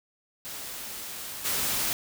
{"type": "noise with level steps", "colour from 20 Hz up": "white", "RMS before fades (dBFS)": [-38, -28], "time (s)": [0.45, 1.93], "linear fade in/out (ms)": 0, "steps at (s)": 1.44, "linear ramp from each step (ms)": 20, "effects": []}